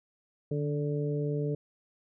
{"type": "harmonic tone with a mistuned harmonic", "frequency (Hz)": 146, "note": "D3", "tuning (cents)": -10, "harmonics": [1, 2, 3, 4], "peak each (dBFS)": [-30, -37, -33, -42], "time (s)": [0.51, 1.55], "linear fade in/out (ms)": 5, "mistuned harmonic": 1, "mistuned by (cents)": 28, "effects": []}